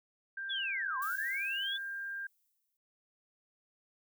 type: tone with pitch glide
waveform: sine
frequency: 1584 to 1595.9 Hz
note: G6 to G6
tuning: +18 to +31 cents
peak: -37 dBFS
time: 0.37-2.27 s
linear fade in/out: 5 ms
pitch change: +13 cents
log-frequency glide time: 0.82-1.11 s
type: linear two-way sweep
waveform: sine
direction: down then up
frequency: 3520 to 997 to 3520 Hz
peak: -34 dBFS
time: 0.49-1.78 s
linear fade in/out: 20 ms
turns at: 0.98 s
type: noise with exponential decay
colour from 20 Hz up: violet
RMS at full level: -44 dBFS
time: 1.02-2.77 s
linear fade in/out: 1 ms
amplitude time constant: 380 ms
effects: none